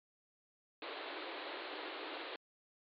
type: band-pass noise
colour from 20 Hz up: pink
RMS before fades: -45 dBFS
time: 0.82-2.36 s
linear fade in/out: 2 ms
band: 290 to 4300 Hz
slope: 96 dB/octave
effects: MP3 64 kbps